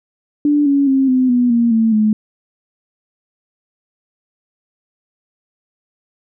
sine tone with pitch steps, 293 / 280.3 / 268.1 / 256.4 / 245.2 / 234.6 / 224.4 / 214.6 Hz, D4 / C#4 / C4 / C4 / B3 / A#3 / A3 / A3, -4 / +19 / +42 / -35 / -12 / +11 / +34 / -43 cents, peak -10 dBFS, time 0.45-2.13 s, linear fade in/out 2 ms, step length 210 ms, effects none

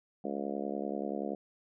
harmonic tone, 70.4 Hz, C#2, 27 cents sharp, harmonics 3 / 4 / 5 / 6 / 7 / 8 / 9 / 10, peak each -39 / -40 / -41 / -42 / -42 / -43 / -44 / -44 dBFS, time 0.24-1.35 s, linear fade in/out 5 ms, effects none

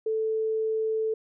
sine tone, 440 Hz, A4, in tune, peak -24 dBFS, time 0.06-1.14 s, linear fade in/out 5 ms, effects none

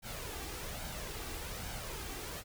pink noise with flanger, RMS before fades -42 dBFS, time 0.02-2.44 s, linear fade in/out 50 ms, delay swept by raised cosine 1.3 to 2.6 ms, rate 1.2 Hz, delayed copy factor +0.5, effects none

